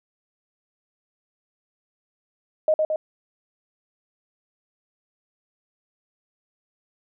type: tone with echo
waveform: sine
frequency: 622.3 Hz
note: D#5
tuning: in tune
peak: -15 dBFS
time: 2.68-2.74 s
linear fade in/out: 2 ms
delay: 110 ms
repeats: 2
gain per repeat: -3 dB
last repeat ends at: 2.96 s
effects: none